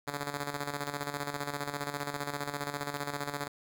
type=tone with tremolo; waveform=5% pulse; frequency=143.8 Hz; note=D3; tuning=36 cents flat; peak=-21 dBFS; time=0.07-3.48 s; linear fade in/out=10 ms; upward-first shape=square; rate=15 Hz; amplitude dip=60%; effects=none